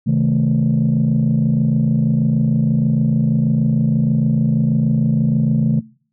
sine chord, A diminished, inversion first, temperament just, 132 / 158.4 / 220 Hz, C3 / Eb3 / A3, +16 / +31 / 0 cents, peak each -16 dBFS, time 0.06-5.81 s, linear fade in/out 20 ms, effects noise-tail reverb RT60 0.5 s tail -25 dB re dry + tanh soft clip ceiling -8 dBFS

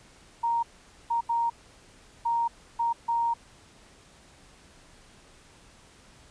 sine tone bursts at uneven times, 932.3 Hz, A#5, in tune, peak -23 dBFS, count 6, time 0.43-0.63 / 1.1-1.21 / 1.29-1.5 / 2.25-2.48 / 2.79-2.93 / 3.08-3.34 s, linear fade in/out 10 ms, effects pink hiss -55 dBFS RMS until 6.3 s + resampled to 22050 Hz

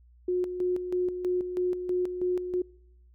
sine tone with tremolo, 361.4 Hz, F#4, 41 cents flat, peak -24 dBFS, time 0.28-2.62 s, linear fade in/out 5 ms, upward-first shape square, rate 3.1 Hz, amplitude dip 60%, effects noise-tail reverb RT60 0.8 s tail -26 dB re dry + added 60 Hz sine -54 dBFS peak until 3.14 s

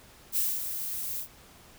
violet noise with ADSR envelope, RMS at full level -26 dBFS, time 0.32-1.28 s, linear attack 50 ms, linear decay 230 ms, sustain -8 dB, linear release 86 ms, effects pink hiss -54 dBFS RMS until 1.78 s

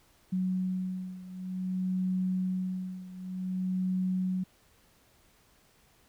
sine beating tone pair, 185 / 185.54 Hz, F#3 / F#3, 0 / +5 cents, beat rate 0.54 Hz, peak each -31 / -34 dBFS, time 0.32-4.44 s, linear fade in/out 10 ms, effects pink hiss -64 dBFS RMS until 6.08 s

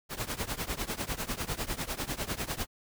pink noise with tremolo, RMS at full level -31 dBFS, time 0.09-2.67 s, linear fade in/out 50 ms, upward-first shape triangle, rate 10 Hz, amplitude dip 95%, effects none

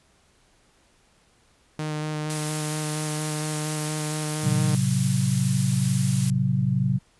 sawtooth tone with vibrato, 153 Hz, D#3, 29 cents flat, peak -23 dBFS, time 1.79-4.75 s, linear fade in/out 2 ms, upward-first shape square, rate 4.3 Hz, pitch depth 10 cents each way
blue noise, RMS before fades -30 dBFS, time 2.3-6.3 s, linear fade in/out 0 ms
sine chord, F# diminished, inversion first, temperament just, 111 / 133.2 / 185 Hz, A2 / C3 / F#3, +16 / +31 / 0 cents, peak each -27 / -22 / -25 dBFS, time 4.43-6.99 s, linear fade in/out 20 ms
effects pink hiss -61 dBFS RMS until 7.19 s + resampled to 24000 Hz

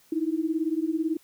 sine beating tone pair, 311.1 / 329.1 Hz, D#4 / E4, 0 / -3 cents, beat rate 18 Hz, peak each -27 dBFS, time 0.12-1.17 s, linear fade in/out 5 ms, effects white hiss -60 dBFS RMS until 1.23 s

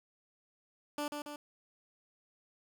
15% pulse tone with echo, 293.7 Hz, D4, in tune, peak -28 dBFS, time 0.98-1.08 s, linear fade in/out 2 ms, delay 140 ms, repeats 2, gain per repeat -4 dB, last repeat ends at 1.36 s, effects none

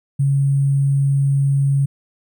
sine tone with sample-and-hold, 138.59 Hz, C#3, in tune, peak -13 dBFS, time 0.19-1.86 s, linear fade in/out 10 ms, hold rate 8820 Hz, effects none

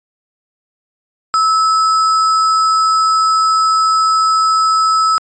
sine tone with sample-and-hold, 1303 Hz, E6, 20 cents flat, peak -9 dBFS, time 1.34-5.18 s, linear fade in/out 0 ms, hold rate 6300 Hz, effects resampled to 16000 Hz

